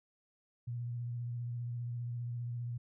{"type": "tone with vibrato", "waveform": "sine", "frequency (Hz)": 120, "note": "B2", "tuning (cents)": -49, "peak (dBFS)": -36, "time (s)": [0.67, 2.78], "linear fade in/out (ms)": 10, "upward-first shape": "sine", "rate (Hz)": 15, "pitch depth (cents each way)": 25, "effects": []}